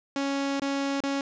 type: tone with dropouts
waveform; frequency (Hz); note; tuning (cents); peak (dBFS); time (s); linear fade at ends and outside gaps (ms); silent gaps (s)
sawtooth; 277.2; C#4; 0; -22; 0.16-1.21; 2; 0.598-0.619 / 1.005-1.036
effects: resampled to 16000 Hz + 8-bit